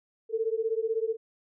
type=beating tone pair; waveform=sine; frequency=440 / 456 Hz; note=A4 / A#4; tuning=0 / -38 cents; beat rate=16 Hz; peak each=-29 dBFS; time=0.29-1.17 s; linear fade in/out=50 ms; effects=none